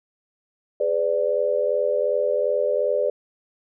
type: chord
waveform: sine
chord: G# diminished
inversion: none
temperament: equal with one note detuned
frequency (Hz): 415.3 / 504.6 / 587.3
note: G#4 / B4 / D5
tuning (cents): 0 / +37 / 0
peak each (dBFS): -26 / -23 / -22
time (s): 0.8-3.1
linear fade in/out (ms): 5
effects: none